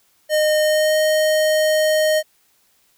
square tone with pitch glide, 613 to 620.1 Hz, D#5 to D#5, -26 to -6 cents, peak -15 dBFS, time 0.29-2.23 s, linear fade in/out 50 ms, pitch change +20 cents, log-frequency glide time 0.62-0.97 s, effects white hiss -60 dBFS RMS until 2.97 s

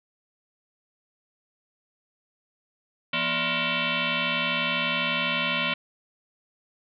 sine tone with frequency modulation, 170 Hz, F3, 46 cents flat, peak -23 dBFS, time 3.13-5.74 s, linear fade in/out 5 ms, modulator 412 Hz, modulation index 7.9, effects none

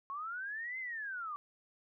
sine linear two-way sweep, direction up then down, 1074 to 2093 to 1145 Hz, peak -38 dBFS, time 0.1-1.36 s, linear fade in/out 0 ms, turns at 0.79 s, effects none

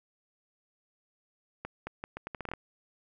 accelerating click train, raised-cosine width 0.5 ms, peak -22 dBFS, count 11, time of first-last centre 1.65-2.536 s, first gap 220 ms, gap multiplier 0.77, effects none

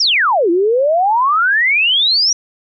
sine exponential two-way sweep, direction down then up, 5810 to 329.6 to 5810 Hz, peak -10 dBFS, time 0-2.33 s, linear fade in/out 5 ms, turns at 0.5 s, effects none

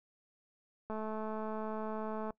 click train, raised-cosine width 1 ms, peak -27 dBFS, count 306, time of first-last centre 0.9-2.306 s, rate 217 Hz, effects noise-tail reverb RT60 0.1 s tail -22 dB re dry

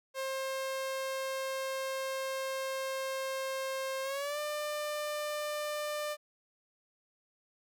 sawtooth tone with pitch glide, 532 to 597.1 Hz, C5 to D5, +29 to +29 cents, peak -30 dBFS, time 0.14-6.17 s, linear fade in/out 50 ms, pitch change +200 cents, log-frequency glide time 4.03-4.39 s, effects none

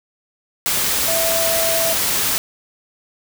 sine tone in noise, 660 Hz, E5, 2 cents sharp, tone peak -20 dBFS, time 1.08-1.93 s, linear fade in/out 0 ms, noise white, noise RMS -19 dBFS, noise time 0.66-2.38 s, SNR -4 dB, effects none

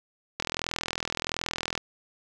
click train, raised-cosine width 0.2 ms, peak -11 dBFS, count 58, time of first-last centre 0.4-1.777 s, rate 41.4 Hz, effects none

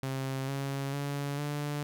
sawtooth tone with pitch steps, 133.9 / 137.9 / 142.03 / 146.27 Hz, C3 / C#3 / C#3 / D3, +40 / -9 / +42 / -7 cents, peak -28 dBFS, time 0.03-1.83 s, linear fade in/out 0 ms, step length 450 ms, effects none

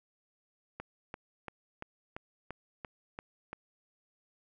click train, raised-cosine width 0.5 ms, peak -25 dBFS, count 9, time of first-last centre 0.8-3.53 s, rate 2.93 Hz, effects none

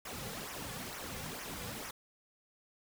pink noise with flanger, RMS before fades -43 dBFS, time 0.05-1.91 s, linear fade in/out 5 ms, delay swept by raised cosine 0.23 to 3.23 ms, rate 2.2 Hz, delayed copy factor -0.7, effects none

